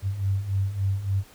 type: beating tone pair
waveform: sine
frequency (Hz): 95.2 / 98.7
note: F#2 / G2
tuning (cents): +50 / +12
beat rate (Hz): 3.5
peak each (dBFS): -29 / -24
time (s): 0.02-1.24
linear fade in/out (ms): 50
effects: pink hiss -52 dBFS RMS until 1.34 s